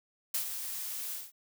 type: noise with ADSR envelope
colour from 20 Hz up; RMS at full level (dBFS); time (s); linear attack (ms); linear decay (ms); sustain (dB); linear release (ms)
blue; -30; 0.34-1.32; 6; 97; -8; 190
effects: none